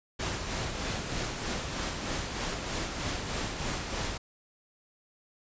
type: noise with tremolo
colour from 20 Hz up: pink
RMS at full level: -32 dBFS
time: 0.19-4.18 s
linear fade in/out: 10 ms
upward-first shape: sine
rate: 3.2 Hz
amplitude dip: 40%
effects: resampled to 16000 Hz